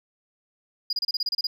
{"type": "tone bursts", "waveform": "sine", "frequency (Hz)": 4886, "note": "D#8", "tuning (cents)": -32, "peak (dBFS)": -21, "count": 10, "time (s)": [0.9, 1.47], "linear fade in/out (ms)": 5, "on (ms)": 30, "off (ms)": 30, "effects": ["tanh soft clip ceiling -20 dBFS"]}